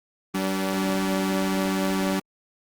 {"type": "tone pair together", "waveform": "sawtooth", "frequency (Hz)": [191.3, 289.1], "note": ["G3", "D4"], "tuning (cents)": [-42, -27], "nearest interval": "perfect fifth", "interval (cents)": 715, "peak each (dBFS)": [-20, -23], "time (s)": [0.34, 2.2], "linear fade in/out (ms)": 10, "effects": ["Opus 24 kbps"]}